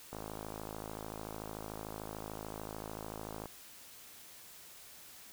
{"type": "click train", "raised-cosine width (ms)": 1, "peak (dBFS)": -28, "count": 179, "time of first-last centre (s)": [0.13, 3.457], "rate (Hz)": 53.5, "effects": ["white hiss -54 dBFS RMS until 5.32 s"]}